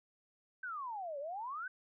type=exponential two-way sweep; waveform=sine; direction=down then up; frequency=1568 to 545 to 1568 Hz; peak=-39 dBFS; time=0.63-1.68 s; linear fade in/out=5 ms; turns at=1.19 s; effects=none